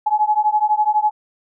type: beating tone pair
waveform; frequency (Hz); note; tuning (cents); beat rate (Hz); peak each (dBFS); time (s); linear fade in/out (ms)
sine; 843 / 855; G#5 / A5; +26 / -50; 12; -17; 0.06-1.11; 10
effects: none